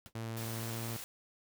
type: noise with exponential decay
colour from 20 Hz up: pink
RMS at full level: -47 dBFS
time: 0.06-0.13 s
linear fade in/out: 0 ms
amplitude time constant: 15 ms
type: tone with pitch glide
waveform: sawtooth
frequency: 113.4 to 114.78 Hz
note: A#2 to A#2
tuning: -47 to -26 cents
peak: -34 dBFS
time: 0.15-0.97 s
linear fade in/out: 5 ms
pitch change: +21 cents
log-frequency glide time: 0.59-0.7 s
type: noise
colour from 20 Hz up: white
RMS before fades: -45 dBFS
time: 0.37-1.04 s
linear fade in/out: 0 ms
effects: none